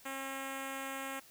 5% pulse tone with notch filter, 270 Hz, C#4, 45 cents flat, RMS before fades -41 dBFS, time 0.05-1.2 s, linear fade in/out 10 ms, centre 4200 Hz, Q 1.1, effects white hiss -59 dBFS RMS until 1.3 s

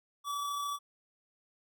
square tone with amplitude modulation, 1149 Hz, D6, 38 cents flat, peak -33 dBFS, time 0.24-0.79 s, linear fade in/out 50 ms, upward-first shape sine, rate 33.7 Hz, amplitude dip 25%, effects none

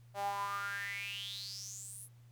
sawtooth tone with high-pass filter sweep, 200.4 Hz, G3, 38 cents sharp, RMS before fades -41 dBFS, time 0.14-2.09 s, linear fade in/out 50 ms, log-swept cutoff 670 to 11000 Hz, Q 8.9, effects added 119 Hz sine -56 dBFS peak until 2.31 s + pink hiss -72 dBFS RMS until 2.31 s

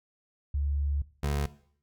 sine / 25% pulse tone pair in turn, 71.4 / 71.77 Hz, D2 / D2, -48 / -39 cents, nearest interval unison, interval 9 cents, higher second, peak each -26 / -23 dBFS, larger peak second, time 0.54-1.02 / 1.23-1.46 s, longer first, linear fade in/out 5 ms, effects noise-tail reverb RT60 0.6 s tail -18 dB re dry

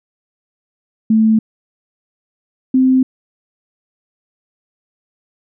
sine tone pair in turn, 220 / 259.6 Hz, A3 / C4, 0 / -13 cents, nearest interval minor third, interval 287 cents, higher second, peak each -8 dBFS, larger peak neither, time 1.1-1.39 / 2.74-3.03 s, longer neither, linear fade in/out 5 ms, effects none

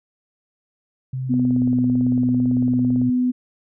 sine tone with pitch glide, 130 to 121.29 Hz, C3 to B2, -11 to -31 cents, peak -23 dBFS, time 1.13-3.1 s, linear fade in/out 5 ms, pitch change -120 cents, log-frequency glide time 1.28-1.62 s
sine tone, 250 Hz, B3, 21 cents sharp, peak -16 dBFS, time 1.29-3.32 s, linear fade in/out 20 ms
click train, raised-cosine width 2 ms, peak -22 dBFS, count 31, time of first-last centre 1.34-3.016 s, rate 17.9 Hz
effects none

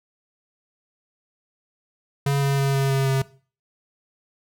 square tone with pitch steps, 140 / 138.87 / 137.75 / 136.64 / 135.54 / 134.45 Hz, C#3 / C#3 / C#3 / C#3 / C#3 / C3, +18 / +3 / -11 / -25 / -39 / +47 cents, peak -19 dBFS, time 2.26-3.22 s, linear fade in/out 5 ms, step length 160 ms, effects noise-tail reverb RT60 0.4 s tail -19 dB re dry

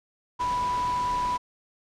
sine tone in noise, 987.8 Hz, B5, in tune, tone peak -24 dBFS, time 0.39-1.38 s, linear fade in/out 20 ms, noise pink, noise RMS -37 dBFS, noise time 0.39-1.38 s, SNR +10 dB, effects low-pass 6000 Hz 12 dB/octave

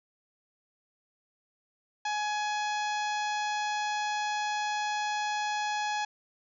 harmonic tone, 840 Hz, G#5, 19 cents sharp, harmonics 1 / 2 / 3 / 4 / 5 / 6 / 7 / 8, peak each -30 / -36 / -40 / -42 / -44 / -46 / -47 / -48 dBFS, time 2.05-6.05 s, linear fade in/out 5 ms, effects none

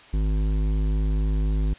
triangle tone with hard clipping, 51.91 Hz, G#1, in tune, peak -22 dBFS, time 0.13-1.74 s, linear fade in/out 10 ms, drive 16 dB, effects white hiss -48 dBFS RMS until 1.78 s + resampled to 8000 Hz

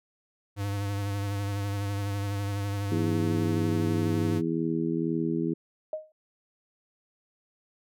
square tone with vibrato, 100.5 Hz, G2, 44 cents sharp, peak -29 dBFS, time 0.56-4.42 s, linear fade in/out 50 ms, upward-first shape sine, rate 12 Hz, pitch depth 29 cents each way
harmonic tone, 82 Hz, E2, 9 cents flat, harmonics 2 / 3 / 4 / 5, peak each -31 / -31 / -29 / -34 dBFS, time 2.91-5.54 s, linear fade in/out 10 ms
sine tone with exponential decay, 622.3 Hz, D#5, in tune, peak -26 dBFS, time 5.93-6.12 s, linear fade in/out 2 ms, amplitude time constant 41 ms
effects none

